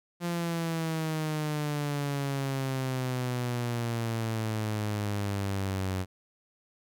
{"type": "exponential sweep", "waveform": "sawtooth", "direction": "down", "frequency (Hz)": [173.9, 92.8], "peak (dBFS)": -25, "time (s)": [0.2, 6.06], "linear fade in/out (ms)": 50, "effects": []}